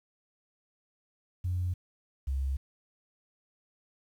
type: tone pair in turn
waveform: sine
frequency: 90.1 / 67.5 Hz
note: F#2 / C#2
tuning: -45 / -45 cents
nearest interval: perfect fourth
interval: 500 cents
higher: first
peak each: -27 dBFS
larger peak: neither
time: 1.44-1.74 / 2.27-2.57 s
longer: neither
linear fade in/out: 10 ms
effects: tanh soft clip ceiling -23 dBFS + 10-bit